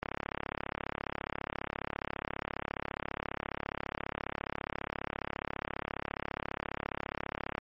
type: click train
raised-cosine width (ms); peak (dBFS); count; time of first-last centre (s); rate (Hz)
0.5; -18; 263; 0.03-7.58; 34.7
effects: MP3 32 kbps